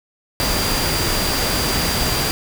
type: tone in noise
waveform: sine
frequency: 4752 Hz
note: D8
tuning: 20 cents sharp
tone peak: -25 dBFS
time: 0.4-2.31 s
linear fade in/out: 0 ms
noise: pink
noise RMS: -20 dBFS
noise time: 0.4-2.31 s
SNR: -8 dB
effects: none